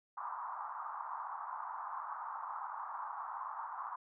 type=band-pass noise; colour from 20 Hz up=white; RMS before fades=-43 dBFS; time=0.17-3.96 s; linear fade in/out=5 ms; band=850 to 1200 Hz; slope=48 dB/octave; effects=none